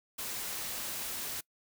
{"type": "noise", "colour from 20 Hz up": "white", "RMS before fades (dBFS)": -38, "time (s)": [0.18, 1.41], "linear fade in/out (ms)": 10, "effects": ["noise-tail reverb RT60 0.1 s tail -24 dB re dry"]}